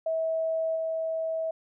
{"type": "tone with level steps", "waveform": "sine", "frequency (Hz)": 647, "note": "E5", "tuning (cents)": -32, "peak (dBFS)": [-25, -27], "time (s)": [0.06, 1.51], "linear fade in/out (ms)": 5, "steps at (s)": 0.75, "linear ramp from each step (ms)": 20, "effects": []}